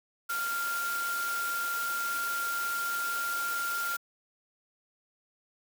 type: tone in noise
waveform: sine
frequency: 1391 Hz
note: F6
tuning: 7 cents flat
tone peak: -30 dBFS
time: 0.29-3.97 s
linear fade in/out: 10 ms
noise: white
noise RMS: -38 dBFS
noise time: 0.29-3.97 s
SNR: +5 dB
effects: high-pass 300 Hz 12 dB/octave